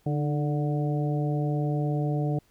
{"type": "harmonic tone with a mistuned harmonic", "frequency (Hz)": 146.83, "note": "D3", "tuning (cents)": 0, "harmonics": [1, 2, 3, 4, 5], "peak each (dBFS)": [-25, -32, -35, -37, -37], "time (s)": [0.06, 2.39], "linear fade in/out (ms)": 5, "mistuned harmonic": 2, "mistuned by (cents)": 56, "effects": ["pink hiss -65 dBFS RMS until 2.5 s"]}